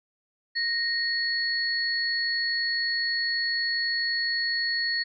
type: tone pair together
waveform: sine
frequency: 1864.7 / 4376 Hz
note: A#6 / C#8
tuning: 0 / -23 cents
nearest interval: octave + minor third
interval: 1477 cents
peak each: -27 dBFS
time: 0.55-5.04 s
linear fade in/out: 20 ms
effects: none